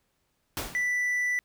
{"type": "noise with exponential decay", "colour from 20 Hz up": "pink", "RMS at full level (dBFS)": -29, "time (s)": [0.57, 0.96], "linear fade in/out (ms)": 0, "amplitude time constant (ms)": 84}
{"type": "tone", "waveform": "triangle", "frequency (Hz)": 1975.5, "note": "B6", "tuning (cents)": 0, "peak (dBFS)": -23, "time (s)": [0.75, 1.39], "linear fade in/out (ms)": 0}
{"effects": ["pink hiss -74 dBFS RMS until 1.44 s"]}